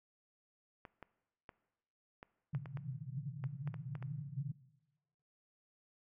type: clicks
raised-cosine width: 0.5 ms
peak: -34 dBFS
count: 12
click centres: 0.852 / 1.027 / 1.492 / 2.229 / 2.549 / 2.658 / 2.772 / 3.44 / 3.675 / 3.742 / 3.953 / 4.026 s
type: band-pass noise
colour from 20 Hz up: pink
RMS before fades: -43 dBFS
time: 2.53-4.52 s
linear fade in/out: 5 ms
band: 120 to 160 Hz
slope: 96 dB/octave
effects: noise-tail reverb RT60 1.0 s tail -19 dB re dry